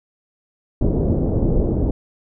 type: low-pass noise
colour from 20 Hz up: pink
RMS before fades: -18 dBFS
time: 0.81-1.91 s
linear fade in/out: 5 ms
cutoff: 510 Hz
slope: 24 dB/octave
effects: none